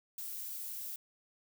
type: noise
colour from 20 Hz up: violet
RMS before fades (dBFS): -42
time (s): 0.18-0.96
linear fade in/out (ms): 2
effects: none